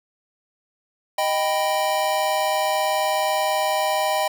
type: chord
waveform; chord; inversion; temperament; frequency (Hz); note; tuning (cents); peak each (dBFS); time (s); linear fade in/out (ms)
square; Eb augmented; none; equal; 622.3 / 784 / 987.8; Eb5 / G5 / B5; 0 / 0 / 0; -24 / -24 / -27; 1.18-4.28; 5
effects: none